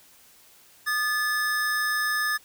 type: tone pair together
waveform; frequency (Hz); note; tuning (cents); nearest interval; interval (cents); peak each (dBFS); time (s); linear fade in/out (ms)
square; 1223.3 / 1730; D#6 / A6; -30 / -30; tritone; 600; -31 / -25; 0.86-2.38; 20
effects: white hiss -55 dBFS RMS until 2.44 s